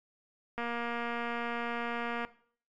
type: click train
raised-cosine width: 0.5 ms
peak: -21 dBFS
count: 395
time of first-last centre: 0.58-2.249 s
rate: 236 Hz
effects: noise-tail reverb RT60 0.5 s tail -17 dB re dry + MP3 96 kbps